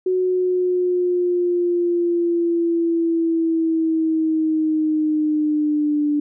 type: linear sweep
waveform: sine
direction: down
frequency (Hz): 370 to 293.7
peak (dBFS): -16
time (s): 0.06-6.2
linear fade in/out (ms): 5
effects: none